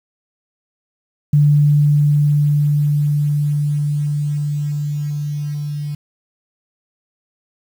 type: tone with level ramp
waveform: sine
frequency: 146.83 Hz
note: D3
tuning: in tune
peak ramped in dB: -8 to -21 dBFS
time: 1.33-5.95 s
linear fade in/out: 5 ms
effects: 7-bit